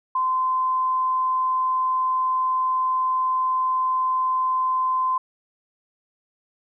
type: tone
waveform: sine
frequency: 1032 Hz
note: C6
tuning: 24 cents flat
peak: -19 dBFS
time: 0.15-5.18 s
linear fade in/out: 5 ms
effects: none